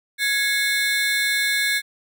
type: ring-modulated tone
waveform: 30% pulse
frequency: 1923 Hz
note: B6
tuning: 47 cents flat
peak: -13 dBFS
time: 0.18-1.82 s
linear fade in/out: 50 ms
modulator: 255 Hz
effects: none